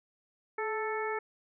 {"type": "harmonic tone with a mistuned harmonic", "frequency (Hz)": 440, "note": "A4", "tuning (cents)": 0, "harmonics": [1, 2, 3, 4, 5], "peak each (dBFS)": [-34, -37, -39, -40, -41], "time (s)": [0.58, 1.19], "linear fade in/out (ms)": 5, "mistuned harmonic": 1, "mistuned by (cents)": -41, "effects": []}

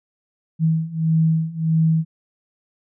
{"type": "beating tone pair", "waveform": "sine", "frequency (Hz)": [160, 161.6], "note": ["D#3", "E3"], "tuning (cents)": [49, -34], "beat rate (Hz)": 1.6, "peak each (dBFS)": [-20, -18], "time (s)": [0.59, 2.05], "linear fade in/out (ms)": 50, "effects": []}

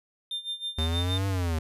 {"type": "tone with tremolo", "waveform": "triangle", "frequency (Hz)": 3600, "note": "A7", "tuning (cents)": 39, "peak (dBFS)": -27, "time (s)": [0.31, 1.18], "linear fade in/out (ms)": 2, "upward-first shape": "sine", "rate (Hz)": 6.3, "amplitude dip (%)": 85}
{"type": "linear two-way sweep", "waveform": "square", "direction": "up then down", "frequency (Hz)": [77.7, 98.7, 77.7], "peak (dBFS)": -26, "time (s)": [0.78, 1.59], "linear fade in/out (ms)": 5, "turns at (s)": 1.27}
{"effects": ["resampled to 32000 Hz"]}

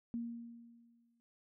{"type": "tone with exponential decay", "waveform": "sine", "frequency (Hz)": 234.2, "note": "A#3", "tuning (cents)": 8, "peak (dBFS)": -35, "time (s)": [0.14, 1.2], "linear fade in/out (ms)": 0, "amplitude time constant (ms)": 230, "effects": []}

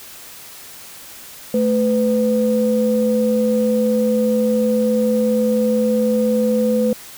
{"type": "tone pair together", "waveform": "sine", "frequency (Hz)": [219, 502], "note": ["A3", "B4"], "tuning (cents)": [-8, 28], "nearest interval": "octave + major second", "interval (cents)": 1436, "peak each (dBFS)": -16, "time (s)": [1.54, 6.93], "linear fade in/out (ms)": 2, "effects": ["tanh soft clip ceiling -6 dBFS", "white hiss -38 dBFS RMS until 7.17 s"]}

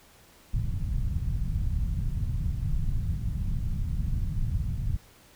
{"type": "low-pass noise", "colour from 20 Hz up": "pink", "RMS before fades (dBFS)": -28, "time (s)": [0.53, 4.97], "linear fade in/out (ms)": 10, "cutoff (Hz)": 150, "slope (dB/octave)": 24, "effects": ["pink hiss -56 dBFS RMS until 5.35 s"]}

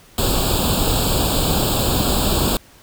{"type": "noise with comb filter", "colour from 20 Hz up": "pink", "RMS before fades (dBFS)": -18, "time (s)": [0.18, 2.57], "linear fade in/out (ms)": 2, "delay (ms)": 0.25, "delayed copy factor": 1, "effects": ["pink hiss -48 dBFS RMS until 2.82 s"]}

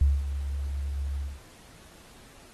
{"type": "tone with ADSR envelope", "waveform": "sine", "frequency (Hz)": 70, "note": "C#2", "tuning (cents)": 18, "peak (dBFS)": -16, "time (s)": [0.01, 1.4], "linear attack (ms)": 4, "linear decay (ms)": 200, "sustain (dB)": -12, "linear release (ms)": 200, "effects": ["pink hiss -53 dBFS RMS until 2.53 s", "AAC 32 kbps"]}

